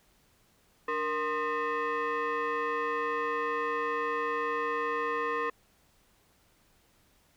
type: tone with frequency modulation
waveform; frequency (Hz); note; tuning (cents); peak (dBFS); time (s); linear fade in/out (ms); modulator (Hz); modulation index
sine; 293.7; D4; 0; -27; 0.88-5.5; 5; 760; 2.1
effects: tanh soft clip ceiling -24 dBFS + pink hiss -66 dBFS RMS until 7.36 s